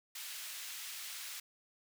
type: high-pass noise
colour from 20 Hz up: pink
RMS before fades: -45 dBFS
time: 0.15-1.4 s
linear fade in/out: 5 ms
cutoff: 2300 Hz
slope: 12 dB/octave
effects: none